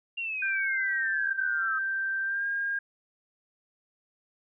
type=exponential sweep; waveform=sine; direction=down; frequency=2794 to 1268 Hz; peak=-30 dBFS; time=0.17-1.79 s; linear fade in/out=10 ms
type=tone with pitch glide; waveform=sine; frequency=1568 to 1616.7 Hz; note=G6 to G#6; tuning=0 to -47 cents; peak=-27 dBFS; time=0.42-2.79 s; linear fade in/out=5 ms; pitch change=+53 cents; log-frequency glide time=2.23-2.46 s
effects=none